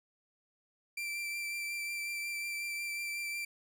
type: tone with vibrato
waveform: 40% pulse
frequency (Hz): 2349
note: D7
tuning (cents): 0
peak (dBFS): -35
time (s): 0.97-3.45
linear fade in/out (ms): 5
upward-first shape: triangle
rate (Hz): 5.5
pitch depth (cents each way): 17
effects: none